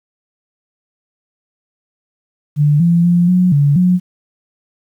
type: tone with pitch steps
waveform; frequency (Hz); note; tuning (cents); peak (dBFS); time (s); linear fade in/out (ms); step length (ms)
sine; 147.4 / 170.5 / 174.2 / 181.4 / 143.3 / 180.8; D3 / F3 / F3 / F#3 / D3 / F#3; +7 / -41 / -4 / -34 / -42 / -40; -8; 2.56-4; 50; 240
effects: 8-bit